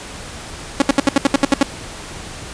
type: tone bursts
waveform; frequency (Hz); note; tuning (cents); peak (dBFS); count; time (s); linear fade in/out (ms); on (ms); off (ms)
sawtooth; 277.2; C#4; 0; -5; 10; 0.8-1.63; 2; 20; 70
effects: pink hiss -32 dBFS RMS until 2.53 s + resampled to 22050 Hz